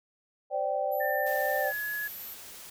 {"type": "chord", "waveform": "sine", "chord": "C suspended second", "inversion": "none", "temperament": "equal with one note detuned", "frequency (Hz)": [523.3, 587.3, 777.7], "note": ["C5", "D5", "G5"], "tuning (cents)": [0, 0, -14], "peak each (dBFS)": [-33, -30, -31], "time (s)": [0.5, 1.73], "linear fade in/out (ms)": 50}
{"type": "tone", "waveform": "sine", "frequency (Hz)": 11840, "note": "F#9", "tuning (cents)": 0, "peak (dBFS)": -40, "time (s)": [0.91, 2.35], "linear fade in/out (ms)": 20}
{"type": "tone with pitch glide", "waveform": "sine", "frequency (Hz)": [1789, 1689.6], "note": ["A6", "G#6"], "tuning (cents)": [28, 29], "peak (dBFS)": -31, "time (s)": [1, 2.08], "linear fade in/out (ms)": 10, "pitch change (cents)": -99, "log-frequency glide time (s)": [1.61, 1.71]}
{"type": "noise", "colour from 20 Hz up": "white", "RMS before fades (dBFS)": -46, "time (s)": [1.26, 2.7], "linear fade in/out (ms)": 5}
{"effects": []}